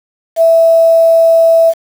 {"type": "tone with quantisation", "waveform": "sine", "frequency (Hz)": 659.3, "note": "E5", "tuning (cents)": 0, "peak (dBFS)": -4, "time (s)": [0.36, 1.74], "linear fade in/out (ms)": 50, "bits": 5, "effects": []}